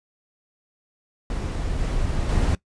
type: noise with level steps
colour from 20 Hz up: brown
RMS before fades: -26 / -24 / -20 dBFS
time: 1.3-2.55 s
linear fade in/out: 2 ms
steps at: 1.79 / 2.29 s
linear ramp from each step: 2 ms
effects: noise-tail reverb RT60 0.1 s tail -19 dB re dry + resampled to 22050 Hz